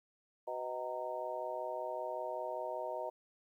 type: harmonic tone with a mistuned harmonic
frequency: 125.2 Hz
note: B2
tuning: 24 cents sharp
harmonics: 3 / 4 / 5 / 6 / 7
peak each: -48 / -44 / -40 / -47 / -43 dBFS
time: 0.47-3.1 s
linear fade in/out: 10 ms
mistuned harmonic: 7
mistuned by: +89 cents
effects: 12-bit